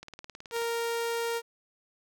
click train, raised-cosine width 0.2 ms, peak -26 dBFS, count 12, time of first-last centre 0.03-0.618 s, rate 18.7 Hz
sawtooth tone, 465.1 Hz, A#4, 4 cents flat, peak -25 dBFS, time 0.51-1.42 s, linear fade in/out 50 ms
effects none

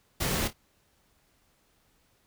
pink noise with echo, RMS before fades -29 dBFS, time 0.2-0.48 s, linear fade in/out 10 ms, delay 27 ms, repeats 2, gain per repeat -12 dB, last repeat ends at 0.534 s, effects pink hiss -68 dBFS RMS until 2.26 s

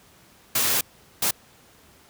white noise bursts at uneven times, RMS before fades -22 dBFS, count 2, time 0.55-0.81 / 1.22-1.31 s, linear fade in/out 5 ms, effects pink hiss -54 dBFS RMS until 2.09 s + high-pass 60 Hz 12 dB/octave

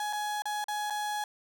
35% pulse tone with dropouts, 838 Hz, G#5, 15 cents sharp, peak -29 dBFS, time 0-1.24 s, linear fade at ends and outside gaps 2 ms, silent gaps 0.128-0.131 / 0.421-0.455 / 0.642-0.683 / 0.9-0.905 s, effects none

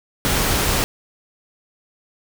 pink noise, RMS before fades -19 dBFS, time 0.25-0.84 s, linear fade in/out 0 ms, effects none

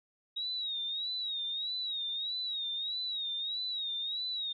sine tone with vibrato, 3791 Hz, A#7, 28 cents sharp, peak -33 dBFS, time 0.36-4.53 s, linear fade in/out 10 ms, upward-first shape sine, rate 1.6 Hz, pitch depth 95 cents each way, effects none

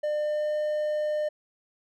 triangle tone with pitch glide, 600 to 604.2 Hz, D5 to D5, +37 to +49 cents, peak -23 dBFS, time 0.03-1.29 s, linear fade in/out 10 ms, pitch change +12 cents, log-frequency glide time 0.18-0.56 s, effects none

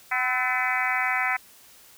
harmonic tone with a mistuned harmonic, 252.5 Hz, B3, 39 cents sharp, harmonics 3 / 4 / 5 / 6 / 7 / 8 / 9 / 10, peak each -30 / -33 / -31 / -32 / -31 / -27 / -30 / -37 dBFS, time 0.11-1.37 s, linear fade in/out 10 ms, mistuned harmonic 5, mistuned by +57 cents, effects white hiss -52 dBFS RMS until 1.97 s

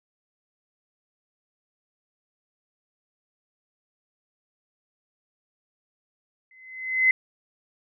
sine tone with exponential growth, 2045 Hz, C7, 40 cents flat, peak -13 dBFS, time 6.51-7.11 s, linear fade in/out 2 ms, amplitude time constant 130 ms, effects none

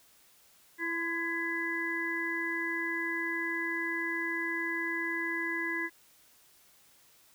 harmonic tone with a mistuned harmonic, 333.7 Hz, E4, 21 cents sharp, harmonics 1 / 3 / 5 / 6, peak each -37 / -42 / -35 / -34 dBFS, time 0.78-5.9 s, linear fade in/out 50 ms, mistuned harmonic 3, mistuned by +33 cents, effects white hiss -62 dBFS RMS until 7.34 s

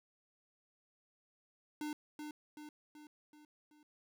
square tone with echo, 300 Hz, D4, 37 cents sharp, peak -39 dBFS, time 1.81-1.93 s, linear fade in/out 2 ms, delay 380 ms, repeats 5, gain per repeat -5 dB, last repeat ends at 3.83 s, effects none

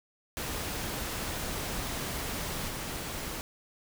pink noise with level steps, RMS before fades -35 / -37 dBFS, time 0.37-3.41 s, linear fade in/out 0 ms, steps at 2.68 s, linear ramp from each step 10 ms, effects none

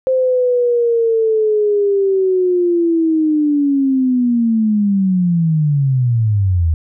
sine linear sweep, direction down, 523.3 to 77.6 Hz, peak -11 dBFS, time 0.07-6.74 s, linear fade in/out 0 ms, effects none

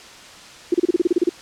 sine tone bursts, 348.8 Hz, F4, 2 cents flat, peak -12 dBFS, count 11, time 0.72-1.293 s, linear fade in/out 5 ms, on 23 ms, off 32 ms, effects white hiss -41 dBFS RMS until 1.41 s + low-pass 6000 Hz 12 dB/octave

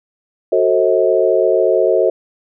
sine chord, F# diminished seventh, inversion none, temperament just, 370 / 444 / 532.8 / 639.4 Hz, F#4 / A4 / C5 / Eb5, 0 / +16 / +31 / +47 cents, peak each -16 dBFS, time 0.52-2.1 s, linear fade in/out 5 ms, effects none

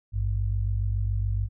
sine tone pair together, 53.28 / 100.4 Hz, G#1 / G2, +45 / +42 cents, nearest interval major seventh, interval 1097 cents, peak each -26 dBFS, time 0.12-1.49 s, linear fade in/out 50 ms, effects none

